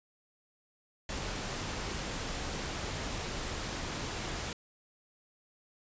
pink noise, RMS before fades -37 dBFS, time 1.09-4.53 s, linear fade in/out 2 ms, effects resampled to 16000 Hz

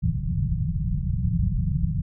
white low-pass noise, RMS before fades -24 dBFS, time 0.02-2.02 s, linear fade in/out 20 ms, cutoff 180 Hz, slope 96 dB/octave, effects none

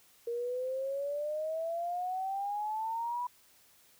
sine exponential sweep, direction up, 466.2 to 987.8 Hz, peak -32 dBFS, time 0.27-3.27 s, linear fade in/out 5 ms, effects white hiss -63 dBFS RMS until 3.99 s

